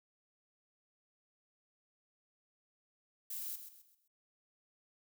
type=noise with echo; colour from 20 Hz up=violet; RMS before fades=-42 dBFS; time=3.3-3.56 s; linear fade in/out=5 ms; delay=130 ms; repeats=4; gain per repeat=-9 dB; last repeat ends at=4.08 s; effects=none